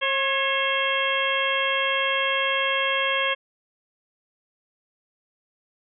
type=harmonic tone with a mistuned harmonic; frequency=540 Hz; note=C#5; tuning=45 cents flat; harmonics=1 / 2 / 3 / 4 / 5 / 6; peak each=-28 / -28 / -28 / -28 / -28 / -28 dBFS; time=0.01-3.35 s; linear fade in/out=20 ms; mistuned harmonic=3; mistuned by=+44 cents; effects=none